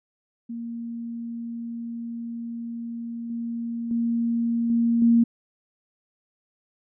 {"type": "tone with level steps", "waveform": "sine", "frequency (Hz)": 233.1, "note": "A#3", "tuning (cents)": 0, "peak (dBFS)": [-30, -27, -21, -18, -14], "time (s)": [0.49, 5.24], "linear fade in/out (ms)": 10, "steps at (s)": [3.3, 3.91, 4.7, 5.02], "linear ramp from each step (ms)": 2, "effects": []}